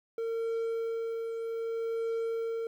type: tone with tremolo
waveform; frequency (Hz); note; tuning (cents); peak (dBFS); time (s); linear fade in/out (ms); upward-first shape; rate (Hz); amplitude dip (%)
triangle; 456.2; A#4; -37; -27; 0.18-2.67; 2; triangle; 0.64; 40
effects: 11-bit